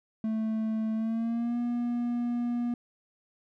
triangle tone with pitch glide, 220 to 239.9 Hz, A3 to A#3, 0 to +50 cents, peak -25 dBFS, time 0.24-2.74 s, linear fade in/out 2 ms, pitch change +150 cents, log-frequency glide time 0.94-1.58 s, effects none

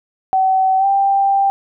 sine tone with pitch glide, 760 to 788.6 Hz, F#5 to G5, +46 to +10 cents, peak -11 dBFS, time 0.33-1.5 s, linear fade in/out 0 ms, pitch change +64 cents, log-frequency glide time 0.78-0.86 s, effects none

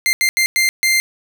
sawtooth tone bursts at uneven times, 2093 Hz, C7, in tune, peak -9 dBFS, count 5, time 0.06-0.13 / 0.21-0.29 / 0.37-0.46 / 0.56-0.69 / 0.83-1 s, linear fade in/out 0 ms, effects none

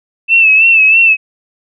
sine tone with vibrato, 2637 Hz, E7, in tune, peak -4 dBFS, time 0.28-1.17 s, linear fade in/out 50 ms, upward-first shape sine, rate 3.1 Hz, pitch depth 57 cents each way, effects none

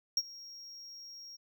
triangle tone with ADSR envelope, 5588 Hz, F8, in tune, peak -23 dBFS, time 0.17-1.37 s, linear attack 3 ms, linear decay 44 ms, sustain -22 dB, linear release 19 ms, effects none

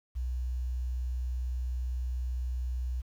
sine tone, 62.2 Hz, B1, 13 cents sharp, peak -29 dBFS, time 0.15-3.02 s, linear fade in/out 20 ms, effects tanh soft clip ceiling -26 dBFS + 10-bit

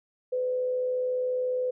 sine tone with frequency modulation, 504 Hz, B4, 35 cents sharp, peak -25 dBFS, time 0.32-1.71 s, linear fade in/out 10 ms, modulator 74.2 Hz, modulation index 0.21, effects none

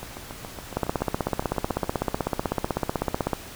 two click trains, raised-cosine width 1 ms, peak -9 / -21 dBFS, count 42 / 14, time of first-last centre 0.77-3.333 / 0.03-1.843 s, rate 16 / 7.17 Hz, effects pink hiss -41 dBFS RMS until 3.55 s

